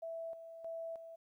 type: tone with tremolo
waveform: sine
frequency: 659.3 Hz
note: E5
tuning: in tune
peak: -40 dBFS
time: 0.02-1.16 s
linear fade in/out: 10 ms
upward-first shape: square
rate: 1.6 Hz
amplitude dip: 60%
effects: 13-bit